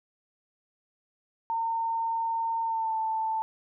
sine tone with pitch glide, 911 to 885.1 Hz, A#5 to A5, -40 to +10 cents, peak -26 dBFS, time 1.5-3.42 s, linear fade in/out 0 ms, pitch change -50 cents, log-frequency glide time 2.63-2.96 s, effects none

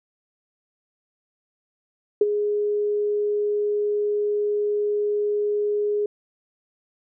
sine tone with ADSR envelope, 415.3 Hz, G#4, in tune, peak -11 dBFS, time 2.21-6.06 s, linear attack 4 ms, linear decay 30 ms, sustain -9 dB, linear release 3 ms, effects none

